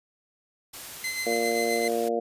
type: noise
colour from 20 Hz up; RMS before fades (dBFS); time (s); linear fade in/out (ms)
white; -40; 0.73-2.09; 10
type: tone with tremolo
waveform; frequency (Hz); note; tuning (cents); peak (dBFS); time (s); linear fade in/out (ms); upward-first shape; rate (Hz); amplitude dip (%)
sawtooth; 2059; C7; -28; -24; 1.04-1.88; 2; sine; 7.6; 45
type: harmonic tone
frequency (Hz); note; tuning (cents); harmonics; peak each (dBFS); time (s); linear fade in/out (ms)
116.3; A#2; -4; 2 / 3 / 4 / 5 / 6; -34 / -32 / -27 / -32 / -30; 1.26-2.2; 10
effects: resampled to 32000 Hz